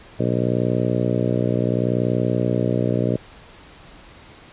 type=harmonic tone; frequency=60.7 Hz; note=B1; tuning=29 cents flat; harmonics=2 / 3 / 4 / 5 / 6 / 7 / 8 / 9 / 10; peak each=-23 / -25 / -26 / -27 / -28 / -28 / -29 / -30 / -30 dBFS; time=0.19-3.17 s; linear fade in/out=10 ms; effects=pink hiss -45 dBFS RMS until 4.52 s + resampled to 8000 Hz